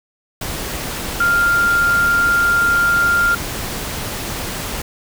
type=tone in noise; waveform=sine; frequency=1396.9 Hz; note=F6; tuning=in tune; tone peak=-12 dBFS; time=1.2-3.35 s; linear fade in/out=5 ms; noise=pink; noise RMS=-25 dBFS; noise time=0.41-4.82 s; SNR=+10 dB; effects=none